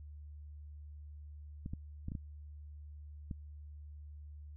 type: clicks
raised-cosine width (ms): 5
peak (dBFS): -28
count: 6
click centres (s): 1.661 / 1.735 / 2.084 / 2.119 / 2.152 / 3.312
effects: added 74 Hz sine -47 dBFS peak until 4.56 s